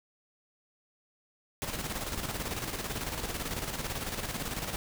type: noise with tremolo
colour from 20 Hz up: pink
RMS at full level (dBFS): -34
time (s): 1.62-4.76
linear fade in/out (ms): 0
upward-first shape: square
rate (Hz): 18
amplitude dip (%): 50
effects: none